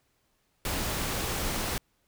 pink noise, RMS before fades -31 dBFS, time 0.65-1.78 s, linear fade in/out 2 ms, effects pink hiss -72 dBFS RMS until 2.07 s

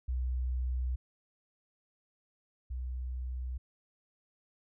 sine tone pair in turn, 62.9 / 62.9 Hz, B1 / B1, +32 / +32 cents, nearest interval unison, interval 0 cents, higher neither, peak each -29 / -34 dBFS, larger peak first, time 0.08-0.96 / 2.7-3.58 s, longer neither, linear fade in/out 10 ms, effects tanh soft clip ceiling -25 dBFS

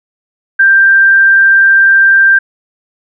sine tone, 1579 Hz, G6, 12 cents sharp, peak -3 dBFS, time 0.59-2.39 s, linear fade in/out 10 ms, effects none

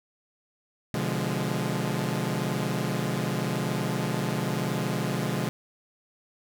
sawtooth chord, B diminished seventh, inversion none, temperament equal with one note detuned, 125.92 / 146.83 / 174.61 / 207.7 Hz, B2 / D3 / F3 / Ab3, +34 / 0 / 0 / 0 cents, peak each -28 dBFS, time 0.94-5.49 s, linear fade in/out 0 ms, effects none

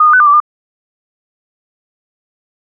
sine tone with pitch steps, 1232 / 1218 / 1500 / 1196 / 1158 / 1204 Hz, D#6 / D#6 / F#6 / D6 / D6 / D6, -17 / -37 / +23 / +31 / -25 / +43 cents, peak -4 dBFS, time 0-0.402 s, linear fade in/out 5 ms, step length 67 ms, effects none

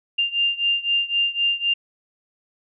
sine beating tone pair, 2794 / 2797.9 Hz, F7 / F7, 0 / +3 cents, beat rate 3.9 Hz, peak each -21 / -23 dBFS, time 0.18-1.74 s, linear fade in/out 10 ms, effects none

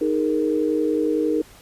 sine chord, D# suspended fourth, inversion none, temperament equal, 311.1 / 415.3 / 466.2 Hz, D#4 / G#4 / A#4, 0 / 0 / 0 cents, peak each -21 / -25 / -23 dBFS, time 0.01-1.42 s, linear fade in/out 5 ms, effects pink hiss -48 dBFS RMS until 1.61 s + resampled to 32000 Hz

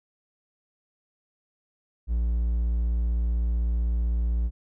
triangle tone, 57.9 Hz, A#1, 11 cents flat, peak -20 dBFS, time 2.07-4.51 s, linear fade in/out 50 ms, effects none

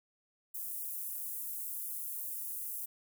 pink high-pass noise, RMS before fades -40 dBFS, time 0.54-2.86 s, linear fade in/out 10 ms, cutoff 11000 Hz, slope 24 dB/octave, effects none

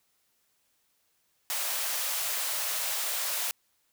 white high-pass noise, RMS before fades -31 dBFS, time 1.5-3.51 s, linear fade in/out 0 ms, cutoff 500 Hz, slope 48 dB/octave, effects white hiss -72 dBFS RMS until 3.92 s

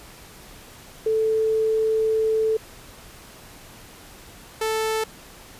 sine / sawtooth tone pair in turn, 440 / 440 Hz, A4 / A4, 0 / 0 cents, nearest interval unison, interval 0 cents, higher neither, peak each -18 dBFS, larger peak neither, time 1.06-2.57 / 4.61-5.04 s, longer first, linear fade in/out 5 ms, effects pink hiss -45 dBFS RMS until 5.59 s + resampled to 32000 Hz

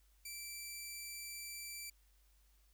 10% pulse tone, 2335 Hz, D7, 11 cents flat, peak -36 dBFS, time 0.25-1.9 s, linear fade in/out 5 ms, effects added 50 Hz sine -67 dBFS peak until 2.73 s + white hiss -75 dBFS RMS until 2.73 s

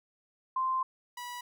sine / sawtooth tone pair in turn, 1043 / 976.6 Hz, C6 / B5, -6 / -20 cents, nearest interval minor second, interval 114 cents, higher first, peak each -27 / -35 dBFS, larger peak first, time 0.56-0.83 / 1.17-1.41 s, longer first, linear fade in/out 5 ms, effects none

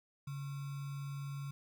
sine tone with sample-and-hold, 140.2 Hz, C#3, 20 cents sharp, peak -39 dBFS, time 0.27-1.51 s, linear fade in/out 5 ms, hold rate 1225 Hz, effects none

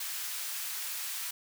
white high-pass noise, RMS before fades -37 dBFS, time 0-1.31 s, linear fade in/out 5 ms, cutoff 1200 Hz, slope 12 dB/octave, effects none

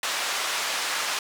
pink band-pass noise, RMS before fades -28 dBFS, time 0.03-1.19 s, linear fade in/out 2 ms, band 970 to 7800 Hz, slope 12 dB/octave, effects none

